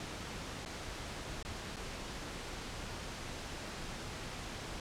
pink noise with dropouts, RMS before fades -43 dBFS, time 0-4.8 s, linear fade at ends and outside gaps 2 ms, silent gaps 0.651-0.659 / 1.428-1.449 / 1.761-1.766 s, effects low-pass 7000 Hz 12 dB/octave

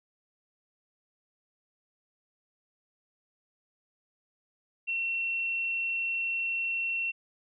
sine tone, 2716 Hz, F7, 49 cents flat, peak -28 dBFS, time 4.87-7.12 s, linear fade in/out 20 ms, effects none

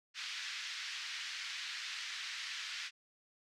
pink band-pass noise, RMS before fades -43 dBFS, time 0.14-2.91 s, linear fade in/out 50 ms, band 1700 to 5500 Hz, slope 24 dB/octave, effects none

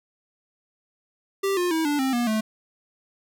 square tone with pitch steps, 392 / 355.3 / 322.1 / 292 / 264.7 / 239.9 / 217.5 Hz, G4 / F4 / E4 / D4 / C4 / A#3 / A3, 0 / +30 / -40 / -10 / +20 / +50 / -20 cents, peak -22 dBFS, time 1.43-2.41 s, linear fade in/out 10 ms, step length 140 ms, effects none

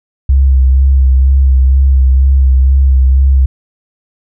sine tone with vibrato, 66.3 Hz, C2, 23 cents sharp, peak -4 dBFS, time 0.29-3.46 s, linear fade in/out 5 ms, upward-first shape sine, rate 2.1 Hz, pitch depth 33 cents each way, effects none

